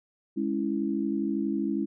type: chord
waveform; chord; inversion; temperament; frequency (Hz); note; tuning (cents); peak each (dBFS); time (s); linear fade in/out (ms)
sine; C# minor; second; equal; 207.7 / 277.2 / 329.6; G#3 / C#4 / E4; 0 / 0 / 0; -30; 0.36-1.86; 20
effects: none

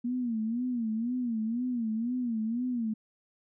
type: tone with vibrato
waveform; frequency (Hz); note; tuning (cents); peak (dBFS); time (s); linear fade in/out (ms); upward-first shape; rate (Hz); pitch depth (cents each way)
sine; 234.6; A#3; +11; -28; 0.04-2.94; 10; sine; 2; 130
effects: none

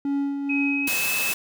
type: tone with tremolo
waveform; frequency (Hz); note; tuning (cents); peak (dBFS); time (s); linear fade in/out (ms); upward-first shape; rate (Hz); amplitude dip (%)
triangle; 280.5; C#4; +21; -19; 0.05-0.88; 2; sine; 2.2; 45
type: tone with pitch glide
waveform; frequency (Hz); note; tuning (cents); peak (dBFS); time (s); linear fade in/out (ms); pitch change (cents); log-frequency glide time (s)
sine; 2539 to 2606; D#7 to E7; +34 to -20; -24; 0.49-1.33; 10; +46; 0.8-1.04
type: high-pass noise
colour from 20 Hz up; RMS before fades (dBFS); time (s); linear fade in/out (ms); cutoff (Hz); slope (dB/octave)
white; -27; 0.87-1.34; 5; 110; 12
effects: none

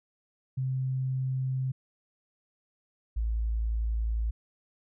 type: tone pair in turn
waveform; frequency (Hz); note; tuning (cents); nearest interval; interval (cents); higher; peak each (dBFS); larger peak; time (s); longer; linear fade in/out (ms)
sine; 130.81 / 55.59; C3 / A1; 0 / +18; octave + minor third; 1482; first; -27 / -26; second; 0.57-1.72 / 3.16-4.31; neither; 10
effects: none

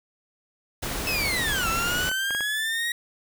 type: noise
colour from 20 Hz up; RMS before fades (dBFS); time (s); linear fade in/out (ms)
pink; -30; 0.82-2.1; 10
type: linear two-way sweep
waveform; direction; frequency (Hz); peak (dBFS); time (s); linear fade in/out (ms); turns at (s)
30% pulse; down then up; 2637 to 1318.5 to 1904; -22; 1.07-2.92; 2; 1.68
type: clicks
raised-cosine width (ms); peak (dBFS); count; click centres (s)
0.5; -19; 6; 1.219 / 1.636 / 2.115 / 2.307 / 2.349 / 2.407
effects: none

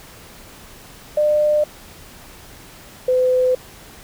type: tone pair in turn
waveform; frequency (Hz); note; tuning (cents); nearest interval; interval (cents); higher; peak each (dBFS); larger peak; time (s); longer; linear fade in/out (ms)
sine; 600 / 507.5; D5 / B4; +37 / +47; minor third; 290; first; -13 / -13; neither; 1.17-1.64 / 3.08-3.55; neither; 5
effects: pink hiss -42 dBFS RMS until 4.03 s

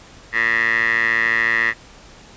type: tone with band-pass filter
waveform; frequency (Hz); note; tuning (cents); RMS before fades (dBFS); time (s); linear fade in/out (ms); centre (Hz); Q
15% pulse; 114; A#2; -38; -18; 0.32-1.74; 50; 1900; 9.9
effects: pink hiss -44 dBFS RMS until 2.36 s + resampled to 16000 Hz

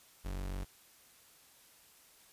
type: tone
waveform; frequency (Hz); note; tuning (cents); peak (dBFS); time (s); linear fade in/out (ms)
40% pulse; 46.99; F#1; +28; -36; 0.24-0.65; 20
effects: white hiss -62 dBFS RMS until 2.32 s + resampled to 32000 Hz

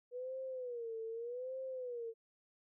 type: tone with vibrato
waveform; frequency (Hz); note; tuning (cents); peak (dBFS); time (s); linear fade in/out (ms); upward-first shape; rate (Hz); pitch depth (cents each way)
sine; 485.2; B4; -31; -40; 0.11-2.14; 50; sine; 0.83; 140
effects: none

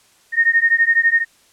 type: beating tone pair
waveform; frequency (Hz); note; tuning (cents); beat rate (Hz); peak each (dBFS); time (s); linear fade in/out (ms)
sine; 1839 / 1851; A#6 / A#6; -24 / -13; 12; -15; 0.32-1.25; 50
effects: white hiss -54 dBFS RMS until 1.52 s + low-pass 10000 Hz 12 dB/octave

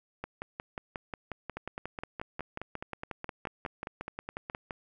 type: two click trains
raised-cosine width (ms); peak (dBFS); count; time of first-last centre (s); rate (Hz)
0.5; -21 / -22; 25 / 16; 0.24-4.549 / 1.57-4.708; 5.57 / 4.78
effects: none

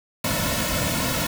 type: noise with comb filter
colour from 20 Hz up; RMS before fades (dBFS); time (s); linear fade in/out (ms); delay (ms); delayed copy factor
pink; -24; 0.24-1.27; 5; 2.5; -1
effects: none

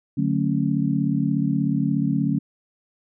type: chord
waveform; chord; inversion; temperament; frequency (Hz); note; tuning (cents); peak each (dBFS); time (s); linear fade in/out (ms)
sine; D major seventh; none; just; 146.83 / 183.54 / 220.2 / 275.3; D3 / F#3 / A3 / C#4; 0 / -14 / +2 / -12; -24 / -25 / -25 / -24; 0.17-2.39; 10
effects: none

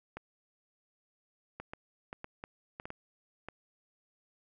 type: clicks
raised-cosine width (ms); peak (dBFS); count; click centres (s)
0.5; -26; 10; 0.17 / 1.6 / 1.735 / 2.129 / 2.244 / 2.439 / 2.799 / 2.855 / 2.904 / 3.486
effects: none

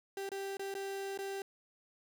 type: tone with dropouts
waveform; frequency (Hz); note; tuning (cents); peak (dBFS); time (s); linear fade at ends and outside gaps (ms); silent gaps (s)
35% pulse; 392; G4; 0; -36; 0.17-1.42; 2; 0.291-0.317 / 0.57-0.594 / 0.741-0.75 / 1.176-1.188
effects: none

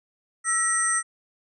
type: tone cluster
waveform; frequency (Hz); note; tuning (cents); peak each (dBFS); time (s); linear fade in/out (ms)
sine; 1325 / 1907 / 5970 / 8450; E6 / A#6 / F#8 / C9; +9 / +39 / +15 / +16; -28 / -27 / -32 / -23; 0.44-1.03; 50
effects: none

